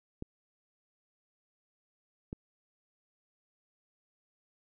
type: clicks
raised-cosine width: 3 ms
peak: -25 dBFS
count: 2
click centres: 0.224 / 2.329 s
effects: none